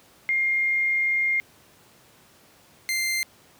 sine / sawtooth tone pair in turn, 2121 / 2091 Hz, C7 / C7, +23 / -2 cents, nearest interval unison, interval 25 cents, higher first, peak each -20 dBFS, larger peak neither, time 0.29-1.4 / 2.89-3.23 s, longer first, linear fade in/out 0 ms, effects pink hiss -55 dBFS RMS until 3.59 s + high-pass 100 Hz 12 dB/octave

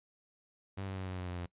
sawtooth tone with pitch steps, 97.4 / 95.73 / 94.08 / 92.47 / 90.88 / 89.32 / 87.78 Hz, G2 / G2 / F#2 / F#2 / F#2 / F2 / F2, -11 / -41 / +29 / -1 / -31 / +39 / +9 cents, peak -34 dBFS, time 0.77-1.463 s, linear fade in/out 10 ms, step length 99 ms, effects noise-tail reverb RT60 0.1 s tail -21 dB re dry + resampled to 8000 Hz

